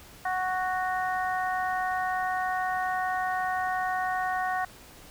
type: harmonic tone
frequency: 370 Hz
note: F#4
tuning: in tune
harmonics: 2 / 3 / 4 / 5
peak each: -28 / -34 / -35 / -34 dBFS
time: 0.25-4.65 s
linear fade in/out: 5 ms
effects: pink hiss -50 dBFS RMS until 5.1 s